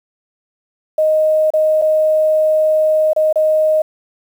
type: tone with dropouts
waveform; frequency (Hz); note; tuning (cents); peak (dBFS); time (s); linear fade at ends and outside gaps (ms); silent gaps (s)
sine; 622.3; D#5; 0; -10; 0.98-3.82; 5; 1.504-1.536 / 1.816-1.82 / 3.133-3.162 / 3.328-3.357
effects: 7-bit